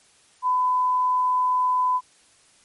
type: tone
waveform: sine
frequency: 1005 Hz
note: B5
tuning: 30 cents sharp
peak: -18 dBFS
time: 0.42-2.01 s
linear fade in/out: 50 ms
effects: white hiss -57 dBFS RMS until 2.64 s + MP3 48 kbps